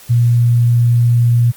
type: tone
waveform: sine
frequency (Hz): 119.2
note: A#2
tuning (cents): +39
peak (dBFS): -8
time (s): 0.09-1.52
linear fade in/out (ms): 20
effects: white hiss -40 dBFS RMS until 1.56 s + Opus 48 kbps